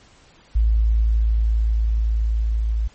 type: tone with level ramp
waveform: sine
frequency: 55 Hz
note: A1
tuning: in tune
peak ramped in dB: -13 to -18 dBFS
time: 0.55-2.88 s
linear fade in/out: 10 ms
effects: pink hiss -52 dBFS RMS until 2.94 s + MP3 32 kbps